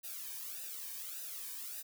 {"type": "noise with flanger", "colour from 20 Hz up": "blue", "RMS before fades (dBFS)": -44, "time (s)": [0.03, 1.83], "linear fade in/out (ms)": 20, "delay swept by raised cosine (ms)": [0.91, 1.5], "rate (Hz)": 1.7, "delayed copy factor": -0.95, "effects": []}